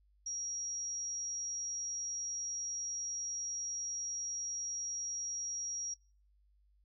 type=tone; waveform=sine; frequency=5670 Hz; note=F8; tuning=25 cents sharp; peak=-37 dBFS; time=0.26-5.94 s; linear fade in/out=5 ms; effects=noise-tail reverb RT60 0.4 s tail -24 dB re dry + added 50 Hz sine -66 dBFS peak until 6.84 s